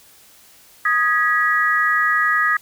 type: chord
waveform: sine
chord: G# minor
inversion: second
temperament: equal with one note detuned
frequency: 1244.5 / 1661.2 / 1930.4 Hz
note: D#6 / G#6 / B6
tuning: 0 / 0 / -40 cents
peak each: -19 dBFS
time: 0.85-2.57 s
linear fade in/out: 5 ms
effects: white hiss -49 dBFS RMS until 2.61 s